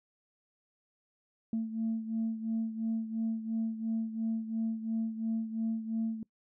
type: beating tone pair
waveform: sine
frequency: 223.5 / 226.4 Hz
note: A3 / A3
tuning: +27 / +50 cents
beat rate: 2.9 Hz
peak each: -31 / -36 dBFS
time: 1.53-6.23 s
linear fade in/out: 2 ms
effects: noise-tail reverb RT60 0.1 s tail -23 dB re dry + tanh soft clip ceiling -25 dBFS